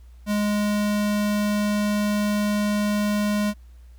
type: tone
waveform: square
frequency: 207.7 Hz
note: G#3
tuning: in tune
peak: -21 dBFS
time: 0.26-3.54 s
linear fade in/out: 50 ms
effects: added 60 Hz sine -43 dBFS peak until 3.98 s + pink hiss -64 dBFS RMS until 3.98 s